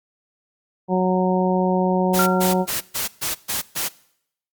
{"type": "harmonic tone", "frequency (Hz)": 184.4, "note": "F#3", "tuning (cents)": -6, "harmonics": [1, 2, 3, 4, 5], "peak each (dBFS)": [-19, -22, -24, -25, -26], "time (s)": [0.88, 2.66], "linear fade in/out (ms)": 50}
{"type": "noise bursts", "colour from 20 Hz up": "white", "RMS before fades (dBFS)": -24, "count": 7, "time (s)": [2.13, 3.89], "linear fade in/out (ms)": 20, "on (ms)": 140, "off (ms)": 130}
{"type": "tone with exponential decay", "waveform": "sine", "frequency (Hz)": 1376, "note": "F6", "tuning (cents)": -26, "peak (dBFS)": -16, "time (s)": [2.19, 2.84], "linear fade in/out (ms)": 2, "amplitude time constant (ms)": 140}
{"effects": ["noise-tail reverb RT60 0.7 s tail -21 dB re dry", "Opus 48 kbps"]}